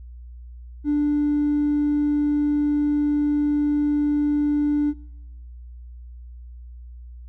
sine tone with hard clipping, 293.7 Hz, D4, in tune, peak -18 dBFS, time 0.84-4.94 s, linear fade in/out 50 ms, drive 1 dB, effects noise-tail reverb RT60 1.0 s tail -26 dB re dry + added 60 Hz sine -37 dBFS peak until 7.28 s

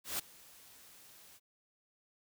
white noise with ADSR envelope, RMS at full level -35 dBFS, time 0.04-1.4 s, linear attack 150 ms, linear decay 10 ms, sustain -23 dB, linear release 39 ms, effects none

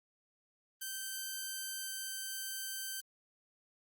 5% pulse tone, 1552 Hz, G6, 18 cents flat, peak -28 dBFS, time 0.81-3.01 s, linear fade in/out 10 ms, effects Opus 32 kbps

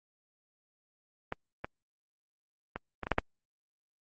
clicks, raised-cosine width 0.5 ms, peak -18 / -21 / -20 / -20 / -20 / -9 / -9 dBFS, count 7, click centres 1.324 / 1.645 / 2.76 / 3.033 / 3.069 / 3.117 / 3.184 s, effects Opus 24 kbps

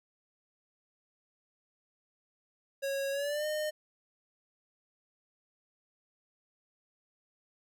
square tone with pitch glide, 550 to 610.3 Hz, C#5 to D#5, -14 to -34 cents, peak -32 dBFS, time 2.82-3.71 s, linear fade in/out 20 ms, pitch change +180 cents, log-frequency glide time 3.11-3.46 s, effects none

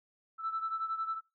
sine beating tone pair, 1318.5 / 1329.5 Hz, E6 / E6, 0 / +14 cents, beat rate 11 Hz, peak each -33 / -38 dBFS, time 0.38-1.21 s, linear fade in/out 50 ms, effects noise-tail reverb RT60 0.2 s tail -20 dB re dry + tanh soft clip ceiling -26 dBFS

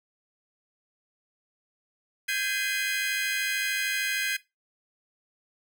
35% pulse chord, Ab major seventh, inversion third, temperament equal with one note detuned, 1568 / 1661.2 / 2052 / 2489 Hz, G6 / Ab6 / C7 / Eb7, 0 / 0 / -34 / 0 cents, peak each -30 / -31 / -30 / -30 dBFS, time 2.28-4.37 s, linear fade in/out 10 ms, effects noise-tail reverb RT60 0.2 s tail -18 dB re dry

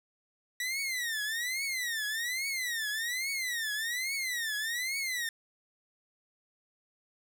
sawtooth tone with vibrato, 1933 Hz, B6, 38 cents flat, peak -28 dBFS, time 0.6-5.29 s, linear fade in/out 2 ms, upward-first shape triangle, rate 1.2 Hz, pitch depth 260 cents each way, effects none

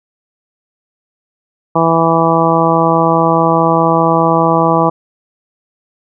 harmonic tone, 164.81 Hz, E3, in tune, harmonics 1 / 2 / 3 / 4 / 5 / 6 / 7, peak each -16 / -16 / -16 / -16 / -16 / -16 / -16 dBFS, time 1.75-4.9 s, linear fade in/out 10 ms, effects none

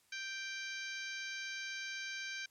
harmonic tone, 784 Hz, G5, in tune, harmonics 2 / 3 / 4 / 5 / 6 / 7 / 8, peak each -44 / -45 / -51 / -51 / -52 / -54 / -52 dBFS, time 0.12-2.46 s, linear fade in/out 5 ms, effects white hiss -71 dBFS RMS until 2.5 s + low-pass 12000 Hz 12 dB/octave

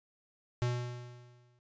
square tone with exponential decay, 122.1 Hz, B2, 19 cents flat, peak -28 dBFS, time 0.62-1.59 s, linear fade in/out 0 ms, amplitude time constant 210 ms, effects resampled to 16000 Hz

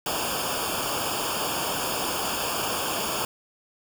pink noise with comb filter, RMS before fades -28 dBFS, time 0.06-3.25 s, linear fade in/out 2 ms, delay 0.5 ms, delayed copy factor -0.95, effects none

